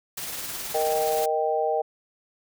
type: noise with tremolo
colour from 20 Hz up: white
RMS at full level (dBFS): -32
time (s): 0.17-1.26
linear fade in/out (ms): 5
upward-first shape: triangle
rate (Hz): 19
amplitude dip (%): 35
type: chord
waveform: sine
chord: Eb major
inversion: second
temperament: equal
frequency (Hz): 466.2 / 622.3 / 784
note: Bb4 / Eb5 / G5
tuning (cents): 0 / 0 / 0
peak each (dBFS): -26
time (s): 0.74-1.82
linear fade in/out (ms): 10
effects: none